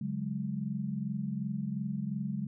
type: chord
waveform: sine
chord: C# suspended fourth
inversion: none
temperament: equal with one note detuned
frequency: 141.83 / 185 / 207.7 Hz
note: C#3 / F#3 / G#3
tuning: +40 / 0 / 0 cents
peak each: -37 / -37 / -35 dBFS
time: 0.01-2.47 s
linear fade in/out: 5 ms
effects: none